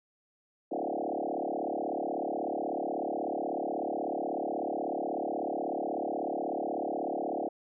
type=tone with frequency modulation; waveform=sine; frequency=523.3 Hz; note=C5; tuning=in tune; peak=-30 dBFS; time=0.71-7.49 s; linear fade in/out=10 ms; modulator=36.3 Hz; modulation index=6.9; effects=none